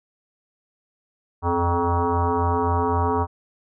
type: tone with frequency modulation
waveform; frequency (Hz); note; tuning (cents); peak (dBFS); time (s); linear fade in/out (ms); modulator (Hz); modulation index
sine; 430.6; A4; -37; -18; 1.42-3.27; 50; 173; 4.1
effects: none